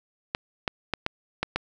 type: clicks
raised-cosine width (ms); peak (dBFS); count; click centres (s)
0.3; -9; 6; 0.349 / 0.678 / 0.937 / 1.064 / 1.43 / 1.56
effects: none